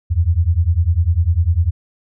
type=beating tone pair; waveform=sine; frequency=79.8 / 89.8 Hz; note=D#2 / F2; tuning=+44 / +49 cents; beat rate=10 Hz; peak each=-15 dBFS; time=0.1-1.71 s; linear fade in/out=20 ms; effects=none